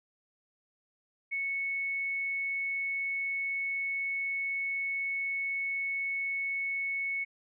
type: tone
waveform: sine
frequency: 2209 Hz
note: C#7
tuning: 7 cents flat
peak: -30 dBFS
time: 1.31-7.25 s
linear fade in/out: 20 ms
effects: none

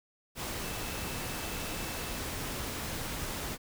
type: tone in noise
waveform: sine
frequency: 2637 Hz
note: E7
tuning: in tune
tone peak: -48 dBFS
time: 0.61-2.21 s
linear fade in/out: 50 ms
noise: pink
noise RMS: -37 dBFS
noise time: 0.35-3.58 s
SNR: -14 dB
effects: none

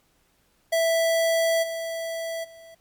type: tone with level steps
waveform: square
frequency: 659.3 Hz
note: E5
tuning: in tune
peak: -20 / -29 / -45 dBFS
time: 0.72-2.75 s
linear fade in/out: 10 ms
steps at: 1.62 / 2.43 s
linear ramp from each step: 20 ms
effects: pink hiss -65 dBFS RMS until 2.8 s + MP3 96 kbps

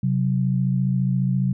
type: tone pair together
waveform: sine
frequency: 131.5 / 186.12 Hz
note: C3 / F#3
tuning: +9 / +10 cents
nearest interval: tritone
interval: 601 cents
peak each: -20 / -22 dBFS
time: 0.03-1.53 s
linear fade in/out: 5 ms
effects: none

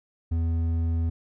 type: tone with hard clipping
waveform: sine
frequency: 82.8 Hz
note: E2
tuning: 8 cents sharp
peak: -24 dBFS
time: 0.31-1.1 s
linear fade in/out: 10 ms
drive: 6 dB
effects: none

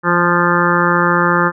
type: harmonic tone with a mistuned harmonic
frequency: 174.61 Hz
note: F3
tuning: in tune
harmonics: 1 / 2 / 3 / 5 / 6 / 7 / 8 / 9 / 10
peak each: -18 / -19 / -21 / -21 / -20 / -17 / -19 / -21 / -21 dBFS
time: 0.03-1.52 s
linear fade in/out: 50 ms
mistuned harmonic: 1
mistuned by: -23 cents
effects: none

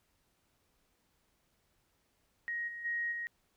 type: tone with level steps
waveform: sine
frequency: 1882 Hz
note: A#6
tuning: 16 cents sharp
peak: -34 / -41 / -32 / -36 dBFS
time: 2.48-3.27 s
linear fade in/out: 0 ms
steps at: 2.67 / 2.84 / 3.11 s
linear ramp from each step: 20 ms
effects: pink hiss -75 dBFS RMS until 3.56 s

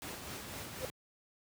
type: noise with tremolo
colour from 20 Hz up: pink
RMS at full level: -42 dBFS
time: 0.02-0.9 s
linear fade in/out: 0 ms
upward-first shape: triangle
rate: 4 Hz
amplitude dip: 40%
type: tone with exponential growth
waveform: sine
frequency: 516 Hz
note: C5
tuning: 24 cents flat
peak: -31 dBFS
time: 0.75-0.85 s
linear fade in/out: 1 ms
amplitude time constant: 20 ms
effects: high-pass 80 Hz 12 dB/octave

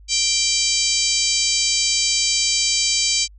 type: harmonic tone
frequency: 784 Hz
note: G5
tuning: in tune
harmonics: 3 / 4 / 5 / 6 / 7 / 8 / 9 / 10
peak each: -27 / -26 / -27 / -22 / -26 / -24 / -25 / -27 dBFS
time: 0.08-3.28 s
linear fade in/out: 50 ms
effects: added 50 Hz sine -42 dBFS peak until 3.38 s

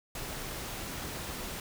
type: noise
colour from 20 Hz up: pink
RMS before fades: -39 dBFS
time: 0.15-1.6 s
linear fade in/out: 2 ms
effects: none

